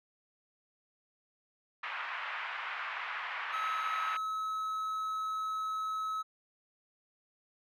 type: band-pass noise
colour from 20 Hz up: pink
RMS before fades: -39 dBFS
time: 1.83-4.17 s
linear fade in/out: 5 ms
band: 1000 to 2500 Hz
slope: 24 dB/octave
type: tone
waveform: triangle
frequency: 1289 Hz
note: E6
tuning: 39 cents flat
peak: -31 dBFS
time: 3.52-6.23 s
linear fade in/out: 20 ms
effects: none